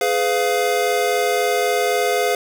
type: chord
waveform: square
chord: F diminished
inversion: first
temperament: just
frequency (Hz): 419.1 / 502.9 / 698.5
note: Ab4 / Cb5 / F5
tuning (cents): +16 / +31 / 0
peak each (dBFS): -22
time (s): 0.01-2.35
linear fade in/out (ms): 2
effects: none